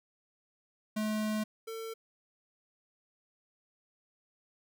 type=tone pair in turn; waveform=square; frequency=214.7 / 450 Hz; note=A3 / A4; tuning=-42 / +39 cents; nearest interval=octave + minor second; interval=1281 cents; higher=second; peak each=-31 / -39 dBFS; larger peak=first; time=0.96-1.44 / 1.67-1.94 s; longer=first; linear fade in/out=10 ms; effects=none